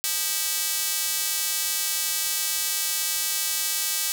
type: tone with high-pass filter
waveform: square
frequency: 175.9 Hz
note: F3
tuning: 13 cents sharp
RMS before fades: -26 dBFS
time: 0.04-4.12 s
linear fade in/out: 0 ms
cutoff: 5100 Hz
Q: 0.51
effects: none